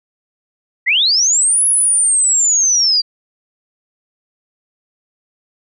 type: linear two-way sweep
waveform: sine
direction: up then down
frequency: 1864.7 to 10580 to 4674 Hz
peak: -10 dBFS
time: 0.86-3.02 s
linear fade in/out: 20 ms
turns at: 1.66 s
effects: none